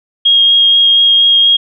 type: tone with vibrato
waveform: sine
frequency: 3257 Hz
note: G#7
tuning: 34 cents flat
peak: -5 dBFS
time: 0.25-1.57 s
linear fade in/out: 10 ms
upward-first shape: sine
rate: 4.2 Hz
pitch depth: 8 cents each way
effects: none